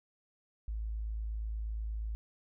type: tone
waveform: sine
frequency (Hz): 54.2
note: A1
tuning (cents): -25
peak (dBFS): -34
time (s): 0.68-2.15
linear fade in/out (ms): 0
effects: none